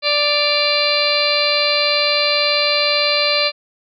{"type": "harmonic tone with a mistuned harmonic", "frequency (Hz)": 587.3, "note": "D5", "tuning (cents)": 0, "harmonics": [1, 2, 3, 4, 5, 6, 7, 8], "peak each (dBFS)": [-20, -25, -29, -21, -24, -26, -19, -22], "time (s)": [0.02, 3.52], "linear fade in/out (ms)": 50, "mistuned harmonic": 5, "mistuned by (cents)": -87, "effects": []}